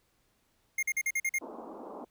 square tone bursts, 2127 Hz, C7, 28 cents sharp, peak -28 dBFS, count 7, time 0.78-1.386 s, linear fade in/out 5 ms, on 48 ms, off 45 ms
pink band-pass noise, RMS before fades -44 dBFS, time 1.41-2.05 s, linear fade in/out 10 ms, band 230 to 1100 Hz, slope 48 dB/octave
effects pink hiss -72 dBFS RMS until 2.1 s

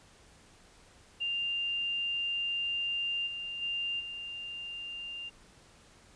sine tone with level steps, 2794 Hz, F7, in tune, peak -30 / -36 / -31 / -38 dBFS, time 1.2-5.3 s, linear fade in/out 20 ms, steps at 3.26 / 3.61 / 3.99 s, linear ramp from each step 20 ms, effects pink hiss -59 dBFS RMS until 6.15 s + resampled to 22050 Hz

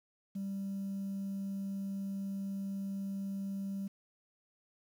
sine tone, 196 Hz, G3, in tune, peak -34 dBFS, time 0.35-3.88 s, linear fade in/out 10 ms, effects tanh soft clip ceiling -32 dBFS + 10-bit

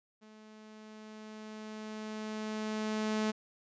sawtooth tone with level ramp, 215.8 Hz, A3, 33 cents flat, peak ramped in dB -50 to -25 dBFS, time 0.21-3.32 s, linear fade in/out 20 ms, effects resampled to 16000 Hz

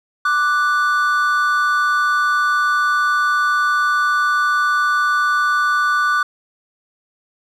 triangle tone pair together, 1174.7 / 1480 Hz, D6 / F#6, 0 / 0 cents, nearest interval major third, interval 400 cents, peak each -15 dBFS, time 0.25-6.23 s, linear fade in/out 5 ms, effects none

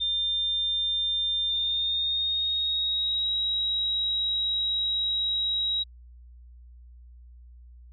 sine tone with pitch glide, 3600 to 3836 Hz, A7 to A#7, +39 to +49 cents, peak -24 dBFS, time 0-5.84 s, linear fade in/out 20 ms, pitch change +110 cents, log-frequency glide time 1.47-3.29 s, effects added 60 Hz sine -46 dBFS peak until 7.92 s

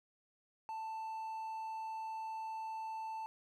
triangle tone, 885 Hz, A5, 10 cents sharp, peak -38 dBFS, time 0.69-3.26 s, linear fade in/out 0 ms, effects none

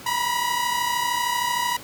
sawtooth tone pair together, 954.7 / 987.8 Hz, A#5 / B5, +41 / 0 cents, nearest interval minor second, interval 59 cents, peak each -21 dBFS, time 0.06-1.77 s, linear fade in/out 5 ms, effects pink hiss -41 dBFS RMS until 1.83 s + high-pass 100 Hz 12 dB/octave

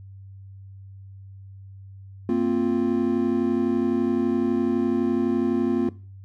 triangle chord, Bb suspended second, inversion none, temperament equal with one note detuned, 229.7 / 261.6 / 349.2 Hz, Bb3 / C4 / F4, -25 / 0 / 0 cents, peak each -22 dBFS, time 2.29-5.89 s, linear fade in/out 2 ms, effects noise-tail reverb RT60 0.4 s tail -20 dB re dry + added 97 Hz sine -40 dBFS peak until 6.24 s

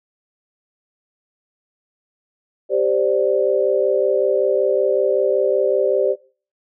sine chord, G suspended fourth, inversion none, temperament just, 392 / 522.7 / 588 Hz, G4 / C5 / D5, 0 / -2 / +2 cents, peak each -19 dBFS, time 2.69-6.16 s, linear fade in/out 50 ms, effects noise-tail reverb RT60 0.4 s tail -21 dB re dry

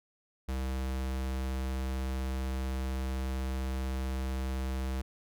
square tone, 65.41 Hz, C2, in tune, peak -32 dBFS, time 0.48-5.02 s, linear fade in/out 10 ms, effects none

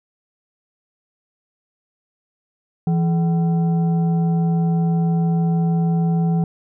sine tone with frequency modulation, 166.6 Hz, E3, 19 cents sharp, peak -15 dBFS, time 2.87-6.44 s, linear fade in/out 2 ms, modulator 593 Hz, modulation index 0.33, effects none

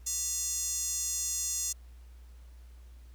square tone with high-pass filter, 392 Hz, G4, in tune, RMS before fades -33 dBFS, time 0.06-1.73 s, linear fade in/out 10 ms, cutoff 6700 Hz, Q 4.8, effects added 60 Hz sine -48 dBFS peak until 3.14 s + pink hiss -66 dBFS RMS until 3.14 s

